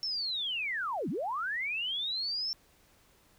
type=linear two-way sweep; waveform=sine; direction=down then up; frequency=5440 to 141.9 to 5440 Hz; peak=-31 dBFS; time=0.03-2.53 s; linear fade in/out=0 ms; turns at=1.09 s; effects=pink hiss -64 dBFS RMS until 3.38 s